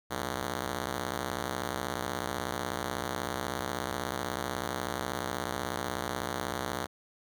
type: ring-modulated tone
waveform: 5% pulse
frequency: 128.3 Hz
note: C3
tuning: 34 cents flat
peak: -18 dBFS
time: 0.1-6.87 s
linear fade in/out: 20 ms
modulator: 36 Hz
effects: none